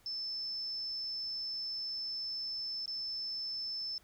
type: tone with dropouts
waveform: sine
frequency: 5274 Hz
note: E8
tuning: in tune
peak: -36 dBFS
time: 0.06-3.98 s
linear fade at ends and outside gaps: 1 ms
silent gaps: 2.858-2.878 s
effects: pink hiss -66 dBFS RMS until 4.03 s